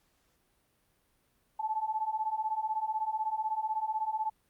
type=beating tone pair; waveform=sine; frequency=860 / 876 Hz; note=A5 / A5; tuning=-40 / -8 cents; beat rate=16 Hz; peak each=-34 / -32 dBFS; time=1.59-4.3 s; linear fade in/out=10 ms; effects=pink hiss -72 dBFS RMS until 4.49 s + Opus 48 kbps